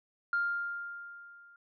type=tone with level ramp; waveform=sine; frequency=1400 Hz; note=F6; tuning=4 cents sharp; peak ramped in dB=-25 to -55 dBFS; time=0.33-1.56 s; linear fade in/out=2 ms; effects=tanh soft clip ceiling -22 dBFS